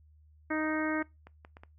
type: harmonic tone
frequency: 310.8 Hz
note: D#4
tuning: 2 cents flat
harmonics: 1 / 2 / 3 / 4 / 5 / 6 / 7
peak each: -31 / -37 / -41 / -40 / -38 / -40 / -41 dBFS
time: 0.5-1.03 s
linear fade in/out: 10 ms
type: clicks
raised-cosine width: 0.5 ms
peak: -34 dBFS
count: 5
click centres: 1.024 / 1.27 / 1.449 / 1.569 / 1.635 s
effects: noise-tail reverb RT60 0.2 s tail -21 dB re dry + added 76 Hz sine -57 dBFS peak until 1.78 s